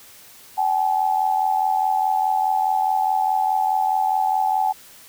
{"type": "tone pair together", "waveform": "sine", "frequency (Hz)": [766.2, 851], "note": ["G5", "G#5"], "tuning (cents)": [-40, 42], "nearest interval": "major second", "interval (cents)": 182, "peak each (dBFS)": -20, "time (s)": [0.57, 4.73], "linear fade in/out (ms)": 20, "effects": ["white hiss -46 dBFS RMS until 5.08 s"]}